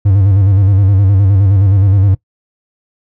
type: tone with vibrato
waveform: triangle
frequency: 98 Hz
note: G2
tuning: in tune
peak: -4 dBFS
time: 0.05-2.15 s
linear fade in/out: 10 ms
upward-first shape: square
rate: 9.6 Hz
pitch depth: 60 cents each way
effects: noise-tail reverb RT60 0.1 s tail -20 dB re dry